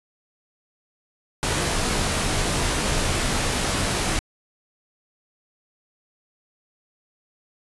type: noise with comb filter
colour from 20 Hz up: pink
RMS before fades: -23 dBFS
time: 1.43-4.19 s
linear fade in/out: 0 ms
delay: 18 ms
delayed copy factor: -0.5
effects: resampled to 24000 Hz